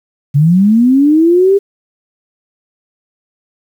sine linear sweep, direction up, 136 to 404.8 Hz, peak -5 dBFS, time 0.34-1.59 s, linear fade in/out 20 ms, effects 7-bit

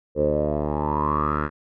10% pulse tone with low-pass filter sweep, 74.6 Hz, D2, 28 cents sharp, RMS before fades -23 dBFS, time 0.15-1.5 s, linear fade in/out 50 ms, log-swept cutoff 490 to 1500 Hz, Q 9.5, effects none

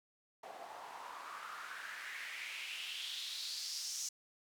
white noise with band-pass filter sweep, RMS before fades -45 dBFS, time 0.43-4.09 s, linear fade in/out 5 ms, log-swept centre 660 to 6200 Hz, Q 3.8, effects none

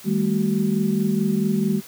sine tone cluster, 157.9 / 200.6 / 225.2 / 377.5 Hz, D#3 / G3 / A3 / F#4, +26 / +40 / +40 / +35 cents, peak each -27 / -20 / -24 / -28 dBFS, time 0.04-1.82 s, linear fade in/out 50 ms, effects white hiss -43 dBFS RMS until 1.87 s + high-pass 80 Hz 12 dB/octave

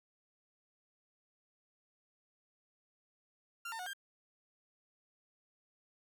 30% pulse tone with pitch steps, 1387 / 904 / 730 / 1596 Hz, F6 / A5 / F#5 / G6, -12 / +47 / -24 / +31 cents, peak -38 dBFS, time 3.65-3.934 s, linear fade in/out 5 ms, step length 71 ms, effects none

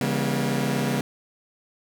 sawtooth chord, C# diminished seventh, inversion none, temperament just, 138.59 / 166.31 / 199.57 / 239.5 Hz, C#3 / E3 / G3 / Bb3, 0 / +16 / +31 / +47 cents, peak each -23 / -28 / -24 / -23 dBFS, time 0.01-1.01 s, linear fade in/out 2 ms, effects none

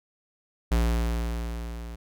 square tone with level ramp, 57.8 Hz, A#1, 14 cents flat, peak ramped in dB -20 to -37 dBFS, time 0.71-1.96 s, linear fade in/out 10 ms, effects none

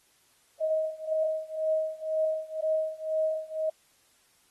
sine tone with tremolo, 630 Hz, D#5, 21 cents sharp, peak -22 dBFS, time 0.6-3.7 s, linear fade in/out 10 ms, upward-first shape triangle, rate 2 Hz, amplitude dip 95%, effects white hiss -65 dBFS RMS until 4.5 s + AAC 32 kbps

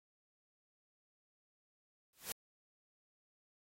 white noise with exponential growth, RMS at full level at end -37 dBFS, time 2.13-2.32 s, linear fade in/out 1 ms, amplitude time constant 40 ms, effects AAC 48 kbps

